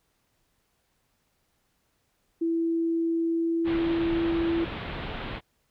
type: tone with pitch glide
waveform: sine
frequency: 331.4 to 334.3 Hz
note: E4 to E4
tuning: +9 to +24 cents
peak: -23 dBFS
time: 2.41-4.65 s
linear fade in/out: 10 ms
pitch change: +15 cents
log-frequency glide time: 3.25-4.15 s
type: low-pass noise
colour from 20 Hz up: pink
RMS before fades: -35 dBFS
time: 3.64-5.41 s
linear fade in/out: 50 ms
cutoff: 3700 Hz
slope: 48 dB/octave
effects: pink hiss -72 dBFS RMS until 5.7 s